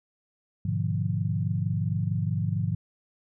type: chord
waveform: sine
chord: G# diminished seventh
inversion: none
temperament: equal with one note detuned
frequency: 103.83 / 123.47 / 150.09 / 174.61 Hz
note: G#2 / B2 / D3 / F3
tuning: 0 / 0 / +38 / 0 cents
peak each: -28 / -32 / -30 / -31 dBFS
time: 0.65-2.75 s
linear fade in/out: 5 ms
effects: none